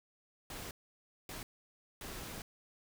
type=noise bursts at uneven times; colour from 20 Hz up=pink; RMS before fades=-45 dBFS; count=3; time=0.5-0.71 / 1.29-1.43 / 2.01-2.42 s; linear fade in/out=2 ms; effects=none